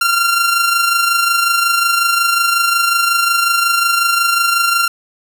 sawtooth tone with amplitude modulation, 1380 Hz, F6, 21 cents flat, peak -6 dBFS, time 0.01-4.88 s, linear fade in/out 5 ms, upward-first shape sine, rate 25.5 Hz, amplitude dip 45%, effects 8-bit

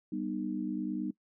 sine chord, G augmented, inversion none, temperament just, 196 / 245 / 306.2 Hz, G3 / B3 / D#4, 0 / -14 / -28 cents, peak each -37 / -37 / -35 dBFS, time 0.12-1.11 s, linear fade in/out 5 ms, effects noise-tail reverb RT60 0.1 s tail -21 dB re dry

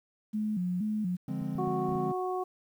sine tone with vibrato, 196 Hz, G3, in tune, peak -28 dBFS, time 0.33-1.17 s, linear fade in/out 20 ms, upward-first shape square, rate 2.1 Hz, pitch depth 150 cents each way
triangle chord, D half-diminished seventh, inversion none, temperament equal, 146.83 / 174.61 / 207.7 / 261.6 Hz, D3 / F3 / Ab3 / C4, 0 / 0 / 0 / 0 cents, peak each -35 dBFS, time 1.28-2.12 s, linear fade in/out 5 ms
clicks, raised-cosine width 5 ms, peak -37 dBFS, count 6, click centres 1.416 / 1.554 / 1.677 / 1.892 / 1.922 / 1.956 s
harmonic tone, 368.1 Hz, F#4, 9 cents flat, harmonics 1 / 2 / 3, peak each -32 / -34 / -38 dBFS, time 1.58-2.44 s, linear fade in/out 10 ms
effects 10-bit

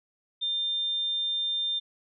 sine tone, 3600 Hz, A7, 39 cents sharp, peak -26 dBFS, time 0.41-1.8 s, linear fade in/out 20 ms, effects none

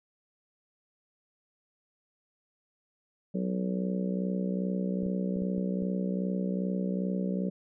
harmonic tone, 62.5 Hz, B1, 21 cents sharp, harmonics 3 / 4 / 5 / 6 / 7 / 8 / 9, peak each -29 / -39 / -41 / -45 / -39 / -42 / -41 dBFS, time 3.34-7.5 s, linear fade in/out 10 ms
clicks, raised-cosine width 3 ms, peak -30 dBFS, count 6, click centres 5.03 / 5.063 / 5.365 / 5.422 / 5.581 / 5.825 s
effects none

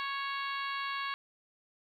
harmonic tone, 554 Hz, C#5, 1 cent flat, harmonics 2 / 3 / 4 / 5 / 6 / 7 / 8, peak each -36 / -40 / -42 / -44 / -46 / -47 / -48 dBFS, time 0-1.14 s, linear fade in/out 0 ms, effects 11-bit

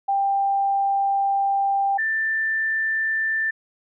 sine tone pair in turn, 791 / 1775.7 Hz, G5 / A6, +15 / +15 cents, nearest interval octave + major second, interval 1400 cents, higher second, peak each -18 / -20 dBFS, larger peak first, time 0.08-1.98 / 1.98-3.51 s, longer first, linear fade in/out 10 ms, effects none

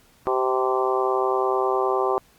harmonic tone with a mistuned harmonic, 129.4 Hz, C3, 19 cents flat, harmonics 3 / 4 / 5 / 6 / 7 / 8 / 9, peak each -23 / -28 / -30 / -27 / -31 / -28 / -29 dBFS, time 0.27-2.18 s, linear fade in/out 0 ms, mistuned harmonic 7, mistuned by -20 cents, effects pink hiss -57 dBFS RMS until 2.38 s + Opus 48 kbps

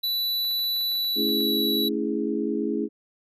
square tone with pitch glide, 3960 to 3924 Hz, B7 to B7, +4 to -12 cents, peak -24 dBFS, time 0.03-1.89 s, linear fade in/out 10 ms, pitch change -16 cents, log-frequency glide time 0.88-1.51 s
clicks, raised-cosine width 0.3 ms, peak -33 dBFS, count 11, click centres 0.448 / 0.512 / 0.594 / 0.642 / 0.764 / 0.811 / 0.919 / 0.954 / 1.047 / 1.292 / 1.406 s
sine chord, A major seventh, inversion none, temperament equal with one note detuned, 220 / 279.8 / 329.6 / 415.3 Hz, A3 / C#4 / E4 / G#4, 0 / +16 / 0 / 0 cents, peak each -29 dBFS, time 1.15-2.89 s, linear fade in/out 50 ms
effects none

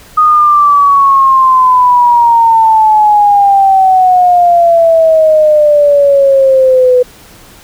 sine exponential sweep, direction down, 1244.5 to 495.7 Hz, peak -3 dBFS, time 0.17-7.03 s, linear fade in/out 10 ms, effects pink hiss -37 dBFS RMS until 7.63 s

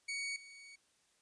sawtooth tone with level steps, 2239 Hz, C#7, 17 cents sharp, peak -34 / -49 dBFS, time 0.08-0.76 s, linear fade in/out 10 ms, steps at 0.36 s, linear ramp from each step 2 ms, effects white hiss -73 dBFS RMS until 1.21 s + resampled to 22050 Hz

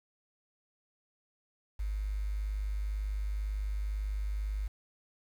sine tone with quantisation, 51 Hz, G#1, 31 cents flat, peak -31 dBFS, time 1.79-4.68 s, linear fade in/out 10 ms, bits 9, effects none

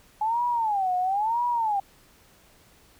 sine tone with vibrato, 839 Hz, G#5, 17 cents sharp, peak -22 dBFS, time 0.21-1.8 s, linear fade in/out 5 ms, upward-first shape sine, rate 1 Hz, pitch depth 250 cents each way, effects pink hiss -57 dBFS RMS until 2.99 s

